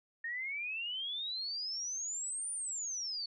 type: exponential two-way sweep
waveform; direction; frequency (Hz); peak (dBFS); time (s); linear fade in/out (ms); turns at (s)
sine; up then down; 1821 to 9397 to 4399; -36; 0.24-3.26; 5; 2.52
effects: none